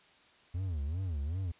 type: tone with vibrato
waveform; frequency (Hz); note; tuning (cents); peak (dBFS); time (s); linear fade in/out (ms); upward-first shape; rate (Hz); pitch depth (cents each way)
triangle; 82; E2; -9; -30; 0.54-1.52; 10; sine; 2.6; 280
effects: white hiss -62 dBFS RMS until 1.59 s + resampled to 8000 Hz